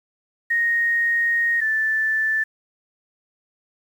sine tone pair in turn, 1864.7 / 1760 Hz, A#6 / A6, 0 / 0 cents, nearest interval minor second, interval 100 cents, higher first, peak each -17 / -18 dBFS, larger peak first, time 0.5-1.61 / 1.61-2.44 s, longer first, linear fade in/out 10 ms, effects 8-bit

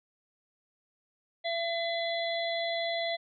harmonic tone with a mistuned harmonic, 674 Hz, E5, 38 cents sharp, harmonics 1 / 3 / 5 / 6, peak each -31 / -36 / -38 / -39 dBFS, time 1.44-3.17 s, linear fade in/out 20 ms, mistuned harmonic 5, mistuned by +24 cents, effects none

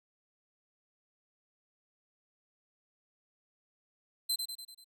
sawtooth tone with echo, 4081 Hz, C8, 44 cents flat, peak -26 dBFS, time 4.29-4.36 s, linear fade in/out 10 ms, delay 97 ms, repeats 5, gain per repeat -5 dB, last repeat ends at 4.845 s, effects none

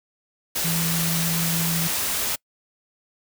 sine tone in noise, 166.2 Hz, E3, 15 cents sharp, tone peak -24 dBFS, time 0.64-1.88 s, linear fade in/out 10 ms, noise white, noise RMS -25 dBFS, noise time 0.55-2.36 s, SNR -2 dB, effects noise-tail reverb RT60 0.1 s tail -26 dB re dry

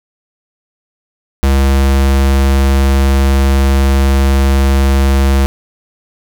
square tone, 68 Hz, C#2, 33 cents flat, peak -8 dBFS, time 1.43-5.46 s, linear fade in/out 0 ms, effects none

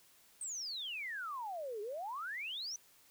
sine exponential two-way sweep, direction down then up, 8570 to 400 to 6120 Hz, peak -39 dBFS, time 0.41-2.76 s, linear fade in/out 2 ms, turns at 1.81 s, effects white hiss -65 dBFS RMS until 3.1 s

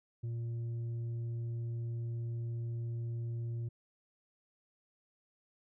sine tone with tanh clipping, 116.8 Hz, A#2, 4 cents sharp, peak -36 dBFS, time 0.23-3.69 s, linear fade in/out 10 ms, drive 4 dB, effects none

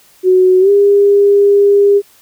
sine tone with pitch glide, 370 to 403.5 Hz, F#4 to G#4, 0 to -50 cents, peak -5 dBFS, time 0.23-2.02 s, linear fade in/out 50 ms, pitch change +150 cents, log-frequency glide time 0.6-0.7 s, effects white hiss -47 dBFS RMS until 2.21 s

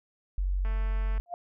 sine tone, 46.58 Hz, F#1, 12 cents sharp, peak -25 dBFS, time 0.38-1.2 s, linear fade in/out 0 ms
click train, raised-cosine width 0.5 ms, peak -31 dBFS, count 118, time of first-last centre 0.65-1.179 s, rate 221 Hz
sine tone with exponential growth, 698.5 Hz, F5, in tune, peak -28 dBFS, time 1.26-1.34 s, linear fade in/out 1 ms, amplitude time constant 17 ms
effects none

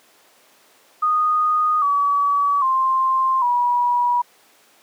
sine tone with pitch steps, 1236 / 1140 / 1051.4 / 969.7 Hz, D#6 / C#6 / C6 / B5, -12 / +48 / +8 / -32 cents, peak -15 dBFS, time 1.02-4.22 s, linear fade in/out 10 ms, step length 800 ms, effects pink hiss -53 dBFS RMS until 4.82 s + high-pass 400 Hz 12 dB/octave

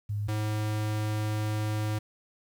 sine / square tone pair in turn, 103.5 / 106.9 Hz, G#2 / A2, -5 / -49 cents, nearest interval minor second, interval 56 cents, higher second, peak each -28 dBFS, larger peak neither, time 0.09-0.28 / 0.28-1.99 s, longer second, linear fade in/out 10 ms, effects 10-bit

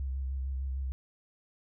sine tone with vibrato, 66.5 Hz, C2, 29 cents sharp, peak -31 dBFS, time 0-0.92 s, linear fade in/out 0 ms, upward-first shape square, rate 6.6 Hz, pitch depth 30 cents each way, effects none

